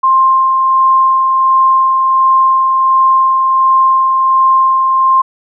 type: tone with tremolo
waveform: sine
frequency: 1055 Hz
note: C6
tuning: 14 cents sharp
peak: -5 dBFS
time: 0.03-5.22 s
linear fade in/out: 10 ms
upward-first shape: sine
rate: 1.4 Hz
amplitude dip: 30%
effects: none